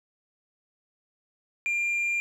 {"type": "tone with tanh clipping", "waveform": "triangle", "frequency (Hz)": 2392, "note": "D7", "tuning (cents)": 31, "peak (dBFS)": -25, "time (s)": [1.66, 2.2], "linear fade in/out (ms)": 0, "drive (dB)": 7, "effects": []}